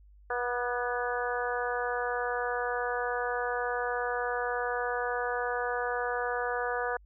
harmonic tone with a mistuned harmonic, 243.4 Hz, B3, 25 cents flat, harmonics 2 / 3 / 4 / 5 / 6 / 7, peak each -33 / -35 / -38 / -38 / -36 / -38 dBFS, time 0.3-6.97 s, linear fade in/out 5 ms, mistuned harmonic 6, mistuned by +26 cents, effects added 50 Hz sine -53 dBFS peak until 7.05 s

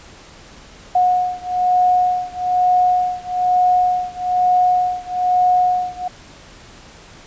sine beating tone pair, 726 / 727.1 Hz, F#5 / F#5, -33 / -30 cents, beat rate 1.1 Hz, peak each -16 / -17 dBFS, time 0.95-6.08 s, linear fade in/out 5 ms, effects pink hiss -42 dBFS RMS until 7.26 s + resampled to 16000 Hz

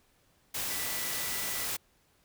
sine tone in noise, 1975.5 Hz, B6, in tune, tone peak -43 dBFS, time 0.7-1.66 s, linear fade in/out 10 ms, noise white, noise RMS -34 dBFS, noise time 0.54-1.77 s, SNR -12 dB, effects pink hiss -68 dBFS RMS until 2.24 s

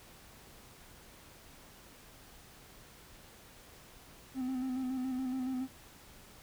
triangle tone with vibrato, 258 Hz, C4, 24 cents flat, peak -31 dBFS, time 4.34-5.68 s, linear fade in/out 50 ms, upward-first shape square, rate 7.1 Hz, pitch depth 33 cents each way, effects pink hiss -56 dBFS RMS until 6.42 s

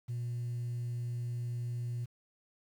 sine tone, 120.3 Hz, B2, 45 cents flat, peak -32 dBFS, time 0.08-2.06 s, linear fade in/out 20 ms, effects tanh soft clip ceiling -32 dBFS + 10-bit

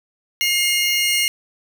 sawtooth tone pair together, 2135 / 2846 Hz, C7 / F7, +34 / +32 cents, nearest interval perfect fourth, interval 498 cents, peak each -16 dBFS, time 0.41-1.28 s, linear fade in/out 0 ms, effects none

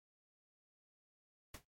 pink noise with exponential decay, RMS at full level -44 dBFS, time 1.54-1.65 s, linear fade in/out 5 ms, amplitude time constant 22 ms, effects noise-tail reverb RT60 0.1 s tail -17 dB re dry + MP3 64 kbps

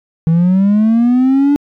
triangle linear sweep, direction up, 160 to 291 Hz, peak -5 dBFS, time 0.27-1.56 s, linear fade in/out 0 ms, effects tanh soft clip ceiling -2 dBFS

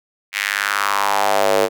square tone with high-pass filter sweep, 50.3 Hz, G1, 45 cents sharp, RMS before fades -18 dBFS, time 0.32-1.69 s, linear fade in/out 50 ms, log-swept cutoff 2200 to 460 Hz, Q 3.1, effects none

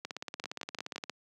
two click trains, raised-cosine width 0.2 ms, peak -20 / -21 dBFS, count 19 / 4, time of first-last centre 0.05-1.097 / 0.44-0.96 s, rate 17.2 / 5.77 Hz, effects high-pass 200 Hz 12 dB/octave

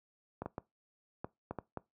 clicks, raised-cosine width 1 ms, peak -24 dBFS, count 7, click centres 0.42 / 0.46 / 0.581 / 1.245 / 1.51 / 1.587 / 1.773 s, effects noise-tail reverb RT60 0.2 s tail -21 dB re dry + high-pass 80 Hz 12 dB/octave

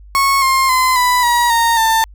35% pulse tone with pitch steps, 1100 / 1062.5 / 1026.3 / 991.4 / 957.6 / 925 / 893.5 Hz, C#6 / C6 / C6 / B5 / A#5 / A#5 / A5, -14 / +26 / -34 / +6 / +46 / -14 / +26 cents, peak -9 dBFS, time 0.15-2.04 s, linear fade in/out 0 ms, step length 270 ms, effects added 50 Hz sine -36 dBFS peak until 2.14 s

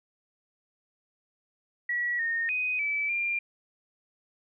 sine tone with pitch steps, 1930 / 1841 / 2500 / 2306 / 2390 Hz, B6 / A#6 / D#7 / D7 / D7, -40 / -22 / +8 / -32 / +30 cents, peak -26 dBFS, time 1.89-3.39 s, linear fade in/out 5 ms, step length 300 ms, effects none

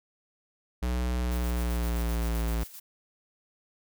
square tone with pitch glide, 61.4 to 56.96 Hz, B1 to A#1, -9 to -39 cents, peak -27 dBFS, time 0.82-2.64 s, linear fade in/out 10 ms, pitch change -130 cents, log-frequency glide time 1.17-2.44 s
blue noise with tremolo, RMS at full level -44 dBFS, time 1.31-2.8 s, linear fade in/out 10 ms, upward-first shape square, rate 7.7 Hz, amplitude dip 50%
effects none

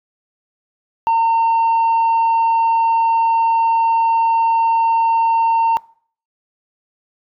sine tone, 912 Hz, A#5, 38 cents flat, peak -9 dBFS, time 1.07-5.77 s, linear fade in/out 0 ms, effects noise-tail reverb RT60 0.5 s tail -24 dB re dry + tanh soft clip ceiling -11 dBFS

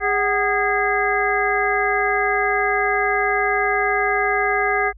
harmonic tone with a mistuned harmonic, 410.2 Hz, G#4, 21 cents flat, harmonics 1 / 2 / 3 / 4 / 5, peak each -23 / -22 / -25 / -23 / -23 dBFS, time 0-4.93 s, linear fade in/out 50 ms, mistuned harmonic 2, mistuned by -150 cents, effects added 50 Hz sine -40 dBFS peak until 4.97 s

